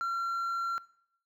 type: tone with hard clipping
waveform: sine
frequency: 1367 Hz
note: F6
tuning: 37 cents flat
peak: -30 dBFS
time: 0.01-0.78 s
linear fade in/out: 0 ms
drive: 2 dB
effects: noise-tail reverb RT60 0.7 s tail -21 dB re dry